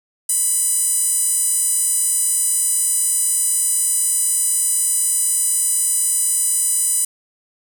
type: tone with high-pass filter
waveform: sawtooth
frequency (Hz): 996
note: B5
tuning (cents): +14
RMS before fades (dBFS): -18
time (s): 0.29-7.05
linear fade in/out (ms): 5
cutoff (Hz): 9000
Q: 5.5
effects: 8-bit